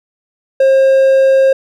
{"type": "tone", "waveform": "triangle", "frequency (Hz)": 535, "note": "C5", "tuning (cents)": 38, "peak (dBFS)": -4, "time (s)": [0.6, 1.53], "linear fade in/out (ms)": 5, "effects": []}